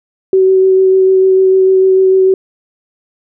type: tone with vibrato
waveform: sine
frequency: 378.6 Hz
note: F#4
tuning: 40 cents sharp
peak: -5 dBFS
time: 0.33-2.34 s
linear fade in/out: 2 ms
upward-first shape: sine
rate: 6.7 Hz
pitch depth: 11 cents each way
effects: none